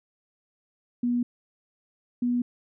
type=tone pair in turn; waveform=sine; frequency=242.4 / 243.7 Hz; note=B3 / B3; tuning=-32 / -23 cents; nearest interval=unison; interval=9 cents; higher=second; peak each=-22 dBFS; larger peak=neither; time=1.03-1.23 / 2.22-2.42 s; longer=neither; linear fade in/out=5 ms; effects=none